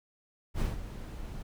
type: noise with ADSR envelope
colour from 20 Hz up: brown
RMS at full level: -28 dBFS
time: 0.54-1.43 s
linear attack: 65 ms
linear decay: 160 ms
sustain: -12 dB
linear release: 12 ms
effects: none